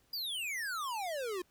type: exponential sweep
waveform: square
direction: down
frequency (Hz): 4925 to 345.3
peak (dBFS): -36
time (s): 0.13-1.42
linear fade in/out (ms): 5
effects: pink hiss -70 dBFS RMS until 1.5 s